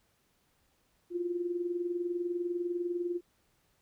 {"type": "tone with tremolo", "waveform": "sine", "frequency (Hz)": 350, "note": "F4", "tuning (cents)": 4, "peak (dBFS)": -28, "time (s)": [1.1, 3.21], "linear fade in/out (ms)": 50, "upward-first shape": "sine", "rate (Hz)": 20, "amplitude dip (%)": 60, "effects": ["pink hiss -72 dBFS RMS until 3.81 s"]}